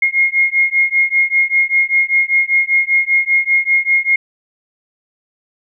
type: beating tone pair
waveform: sine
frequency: 2143 / 2148.1 Hz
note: C7 / C7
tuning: +41 / +45 cents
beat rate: 5.1 Hz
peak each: -14 / -14 dBFS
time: 0.02-4.16 s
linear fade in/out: 5 ms
effects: none